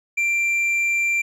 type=tone with tanh clipping; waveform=sine; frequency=2362 Hz; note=D7; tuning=9 cents sharp; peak=-19 dBFS; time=0.17-1.22 s; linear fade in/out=10 ms; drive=5 dB; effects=none